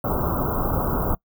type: band-stop noise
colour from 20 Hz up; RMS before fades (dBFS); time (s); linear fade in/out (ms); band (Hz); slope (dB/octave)
pink; -23; 0.04-1.15; 5; 1400 to 14000; 96
effects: noise-tail reverb RT60 0.1 s tail -24 dB re dry